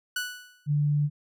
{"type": "tone with exponential decay", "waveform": "sawtooth", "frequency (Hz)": 1480, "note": "F#6", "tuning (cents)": 0, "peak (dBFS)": -22, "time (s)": [0.16, 0.67], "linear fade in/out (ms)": 5, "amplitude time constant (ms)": 110}
{"type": "tone", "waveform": "sine", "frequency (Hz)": 146.83, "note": "D3", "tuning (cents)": 0, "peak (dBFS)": -21, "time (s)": [0.66, 1.1], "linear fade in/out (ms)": 50}
{"effects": []}